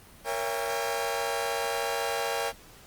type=chord; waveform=sawtooth; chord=A# diminished seventh; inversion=none; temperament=just; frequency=466.2 / 559.4 / 671.3 / 805.5 Hz; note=A#4 / C#5 / E5 / G5; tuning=0 / +16 / +31 / +47 cents; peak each=-29 / -30 / -32 / -29 dBFS; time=0.24-2.53 s; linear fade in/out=50 ms; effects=pink hiss -52 dBFS RMS until 2.86 s + Opus 32 kbps